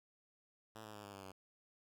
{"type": "tone with pitch steps", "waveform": "5% pulse", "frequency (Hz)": [110, 106.87, 103.83, 100.87, 98, 95.21], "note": ["A2", "A2", "G#2", "G2", "G2", "G2"], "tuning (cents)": [0, -50, 0, 50, 0, -50], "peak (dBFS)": -39, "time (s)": [0.75, 1.32], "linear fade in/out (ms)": 10, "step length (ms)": 95, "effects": []}